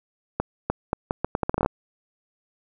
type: accelerating click train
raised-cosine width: 1 ms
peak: -8 dBFS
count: 14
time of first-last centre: 0.4-1.661 s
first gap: 300 ms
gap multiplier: 0.77
effects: none